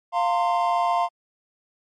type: chord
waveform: triangle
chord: F suspended fourth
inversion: none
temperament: equal with one note detuned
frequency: 698.5 / 912.6 / 1046.5 Hz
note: F5 / Bb5 / C6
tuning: 0 / -37 / 0 cents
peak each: -20 / -23 / -23 dBFS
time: 0.12-1.09 s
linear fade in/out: 50 ms
effects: MP3 48 kbps